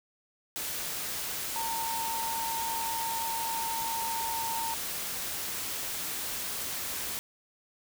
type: tone in noise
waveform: sine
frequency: 912 Hz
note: A#5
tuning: 38 cents flat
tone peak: -32 dBFS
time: 1.56-4.74 s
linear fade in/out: 0 ms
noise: white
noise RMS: -35 dBFS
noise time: 0.56-7.19 s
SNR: 0 dB
effects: none